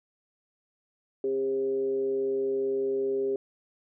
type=tone with frequency modulation; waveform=sine; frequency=401.5 Hz; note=G4; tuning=41 cents sharp; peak=-25 dBFS; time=1.24-3.36 s; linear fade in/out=2 ms; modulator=135 Hz; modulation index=0.41; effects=none